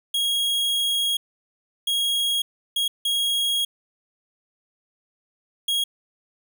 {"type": "tone bursts at uneven times", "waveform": "45% pulse", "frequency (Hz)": 3291, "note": "G#7", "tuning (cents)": -16, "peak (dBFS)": -20, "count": 5, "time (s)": [[0.14, 1.17], [1.87, 2.42], [2.76, 2.88], [3.05, 3.65], [5.68, 5.84]], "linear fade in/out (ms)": 5, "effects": []}